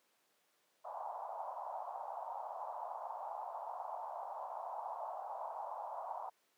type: band-pass noise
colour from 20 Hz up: white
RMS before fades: -44 dBFS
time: 0.84-6.3 s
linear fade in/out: 10 ms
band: 640 to 980 Hz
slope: 48 dB/octave
effects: pink hiss -75 dBFS RMS until 6.57 s + high-pass 400 Hz 12 dB/octave